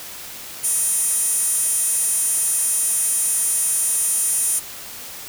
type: tone with high-pass filter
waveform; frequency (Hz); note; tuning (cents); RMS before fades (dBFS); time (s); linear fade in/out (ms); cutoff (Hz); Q
15% pulse; 637; D#5; +41; -20; 0.63-4.6; 20; 9100; 8.8
effects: white hiss -35 dBFS RMS until 5.28 s